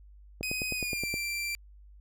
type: click train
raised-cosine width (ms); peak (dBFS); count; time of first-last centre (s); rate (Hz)
2; -22; 8; 0.41-1.141; 9.58
type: tone with pitch glide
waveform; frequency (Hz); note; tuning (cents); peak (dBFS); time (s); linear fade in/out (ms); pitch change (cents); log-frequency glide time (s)
sawtooth; 2509 to 2355; D#7 to D7; +14 to +4; -28; 0.43-1.55; 0; -110; 0.74-1.05
effects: added 50 Hz sine -50 dBFS peak until 2 s